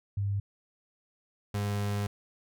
sine / 35% pulse tone pair in turn, 100 / 102.1 Hz, G2 / G#2, +35 / -29 cents, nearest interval unison, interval 36 cents, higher second, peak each -27 dBFS, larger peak neither, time 0.17-0.4 / 1.54-2.07 s, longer second, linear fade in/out 5 ms, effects none

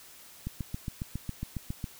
click train, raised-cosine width 5 ms, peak -21 dBFS, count 11, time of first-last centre 0.47-1.842 s, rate 7.29 Hz, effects white hiss -52 dBFS RMS until 1.99 s

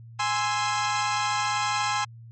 sawtooth chord, Ab augmented, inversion none, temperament equal, 830.6 / 1046.5 / 1318.5 Hz, Ab5 / C6 / E6, 0 / 0 / 0 cents, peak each -23 / -24 / -27 dBFS, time 0.19-2.05 s, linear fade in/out 10 ms, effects added 115 Hz sine -42 dBFS peak until 2.31 s + MP3 32 kbps

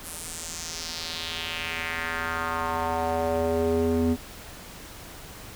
square tone with band-pass filter sweep, 82.4 Hz, E2, in tune, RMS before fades -28 dBFS, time 0.02-4.17 s, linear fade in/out 50 ms, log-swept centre 11000 to 280 Hz, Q 2.5, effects pink hiss -43 dBFS RMS until 5.55 s

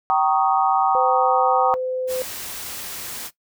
sine chord, Eb dominant seventh, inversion first, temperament equal with one note detuned, 773.2 / 932.3 / 1108.7 / 1244.5 Hz, G5 / Bb5 / Db6 / Eb6, -24 / 0 / 0 / 0 cents, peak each -18 / -22 / -24 / -23 dBFS, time 0.1-1.74 s, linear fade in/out 0 ms
sine tone, 512 Hz, C5, 38 cents flat, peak -22 dBFS, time 0.95-2.22 s, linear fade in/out 0 ms
white noise, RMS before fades -32 dBFS, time 2.07-3.31 s, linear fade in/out 50 ms
effects noise-tail reverb RT60 0.1 s tail -17 dB re dry

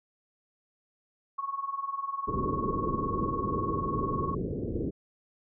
sine tone with tremolo, 1103 Hz, C#6, 9 cents flat, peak -27 dBFS, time 1.38-4.35 s, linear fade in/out 10 ms, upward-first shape triangle, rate 20 Hz, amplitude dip 90%
white low-pass noise, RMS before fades -32 dBFS, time 2.27-4.91 s, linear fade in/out 20 ms, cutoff 460 Hz, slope 48 dB/octave
effects none

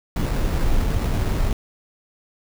brown noise with sample-and-hold, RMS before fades -20 dBFS, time 0.16-1.53 s, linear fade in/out 2 ms, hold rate 3150 Hz, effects none

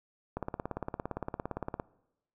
click train, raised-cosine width 1 ms, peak -20 dBFS, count 26, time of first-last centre 0.37-1.799 s, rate 17.5 Hz, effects noise-tail reverb RT60 0.9 s tail -22 dB re dry

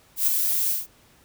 violet noise with ADSR envelope, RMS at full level -19 dBFS, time 0.16-0.87 s, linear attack 110 ms, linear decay 10 ms, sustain -4 dB, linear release 170 ms, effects pink hiss -57 dBFS RMS until 1.24 s

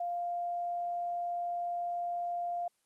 sine tone, 698.5 Hz, F5, in tune, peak -32 dBFS, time 0-2.68 s, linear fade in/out 5 ms, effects white hiss -75 dBFS RMS until 2.85 s + Opus 24 kbps

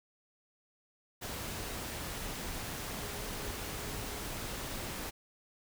sine tone in noise, 414.1 Hz, G#4, 5 cents flat, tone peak -50 dBFS, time 2.98-4.24 s, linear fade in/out 20 ms, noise pink, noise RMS -40 dBFS, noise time 1.21-5.11 s, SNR -13 dB, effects none

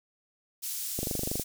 pink high-pass noise, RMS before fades -35 dBFS, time 0.62-1.44 s, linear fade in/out 20 ms, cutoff 7000 Hz, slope 12 dB/octave
click train, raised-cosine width 2 ms, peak -19 dBFS, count 11, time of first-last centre 0.99-1.397 s, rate 24.6 Hz
effects none

